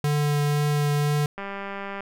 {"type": "tone with vibrato", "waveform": "square", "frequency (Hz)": 146.83, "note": "D3", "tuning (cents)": 0, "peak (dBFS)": -21, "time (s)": [0.04, 1.26], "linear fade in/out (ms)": 2, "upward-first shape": "triangle", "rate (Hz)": 2, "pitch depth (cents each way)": 11}
{"type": "click train", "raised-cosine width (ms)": 0.5, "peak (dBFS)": -19, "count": 125, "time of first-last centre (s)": [1.38, 2.006], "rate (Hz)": 198}
{"effects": []}